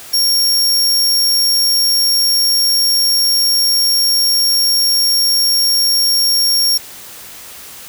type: tone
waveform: sawtooth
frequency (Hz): 5540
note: F8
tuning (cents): -15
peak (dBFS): -8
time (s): 0.13-6.78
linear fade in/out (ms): 10
effects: white hiss -34 dBFS RMS until 7.88 s